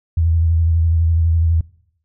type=tone with vibrato; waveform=sine; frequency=82.41 Hz; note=E2; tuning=in tune; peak=-12 dBFS; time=0.17-1.61 s; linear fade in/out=5 ms; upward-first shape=square; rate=12 Hz; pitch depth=33 cents each way; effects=noise-tail reverb RT60 0.7 s tail -22 dB re dry